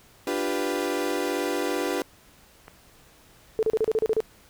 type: chord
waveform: 35% pulse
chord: G dominant seventh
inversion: second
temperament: equal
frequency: 293.7 / 349.2 / 392 / 493.9 Hz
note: D4 / F4 / G4 / B4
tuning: 0 / 0 / 0 / 0 cents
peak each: -29 dBFS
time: 0.27-2.02 s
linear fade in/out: 2 ms
type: click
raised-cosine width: 0.5 ms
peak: -27 dBFS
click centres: 2.681 s
type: tone bursts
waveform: sine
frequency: 440 Hz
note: A4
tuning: in tune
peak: -19 dBFS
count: 9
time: 3.59-4.204 s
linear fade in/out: 0 ms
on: 38 ms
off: 34 ms
effects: pink hiss -55 dBFS RMS until 4.49 s